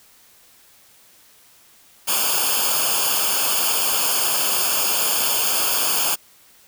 white noise with comb filter, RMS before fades -20 dBFS, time 2.07-6.16 s, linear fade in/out 20 ms, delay 0.51 ms, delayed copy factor -0.95, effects white hiss -52 dBFS RMS until 6.67 s

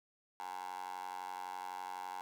15% pulse tone with high-pass filter, 91.9 Hz, F#2, 11 cents flat, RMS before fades -44 dBFS, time 0.4-2.21 s, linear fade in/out 0 ms, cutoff 850 Hz, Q 6, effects none

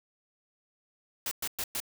white noise bursts, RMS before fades -33 dBFS, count 4, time 1.26-1.802 s, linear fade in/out 2 ms, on 53 ms, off 110 ms, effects none

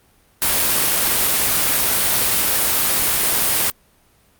white noise, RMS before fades -17 dBFS, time 0.42-3.7 s, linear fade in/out 0 ms, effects pink hiss -56 dBFS RMS until 4.39 s + Opus 32 kbps

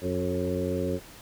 harmonic tone with a mistuned harmonic, 90.9 Hz, F#2, 30 cents flat, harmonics 1 / 2 / 3 / 4 / 5 / 6, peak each -33 / -33 / -33 / -33 / -33 / -33 dBFS, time 0.01-1 s, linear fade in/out 50 ms, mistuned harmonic 5, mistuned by -29 cents, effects pink hiss -48 dBFS RMS until 1.21 s

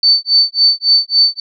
sine tone with tremolo, 4535 Hz, C#8, 39 cents sharp, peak -5 dBFS, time 0.03-1.4 s, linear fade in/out 2 ms, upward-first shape sine, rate 3.6 Hz, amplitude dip 100%, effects none

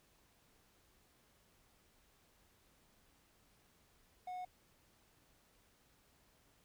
triangle tone, 730 Hz, F#5, 24 cents flat, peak -40 dBFS, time 4.27-4.45 s, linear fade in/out 5 ms, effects pink hiss -71 dBFS RMS until 6.64 s

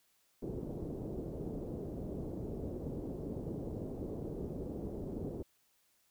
white low-pass noise, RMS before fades -41 dBFS, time 0.42-5.43 s, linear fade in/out 10 ms, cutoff 440 Hz, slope 24 dB/octave, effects white hiss -73 dBFS RMS until 6.1 s

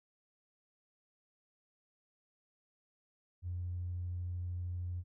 triangle tone with tanh clipping, 88.7 Hz, F2, 27 cents sharp, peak -36 dBFS, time 3.42-5.04 s, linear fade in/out 50 ms, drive 4 dB, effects none

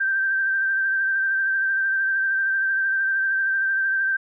sine tone with vibrato, 1568 Hz, G6, in tune, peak -19 dBFS, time 0-4.17 s, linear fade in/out 10 ms, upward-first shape sine, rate 13 Hz, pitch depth 25 cents each way, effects none

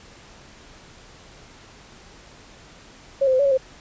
sine tone with pitch steps, 549 / 522 / 515 / 566 / 551 / 524 Hz, C#5 / C5 / C5 / C#5 / C#5 / C5, -17 / -4 / -28 / +36 / -11 / +2 cents, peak -15 dBFS, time 3.21-3.576 s, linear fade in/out 10 ms, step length 61 ms, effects pink hiss -47 dBFS RMS until 3.8 s + resampled to 16000 Hz

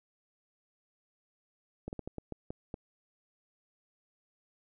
slowing click train, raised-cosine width 2 ms, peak -25 dBFS, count 8, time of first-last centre 1.88-2.742 s, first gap 49 ms, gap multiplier 1.3, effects none

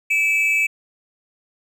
triangle tone pair together, 2318 / 2600 Hz, D7 / E7, -23 / -24 cents, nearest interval major second, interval 199 cents, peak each -17 dBFS, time 0.1-0.67 s, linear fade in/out 10 ms, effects none

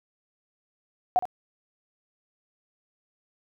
sine tone with echo, 730 Hz, F#5, 24 cents flat, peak -17 dBFS, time 1.16-1.19 s, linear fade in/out 0 ms, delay 64 ms, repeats 1, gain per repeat -11 dB, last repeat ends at 1.254 s, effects none

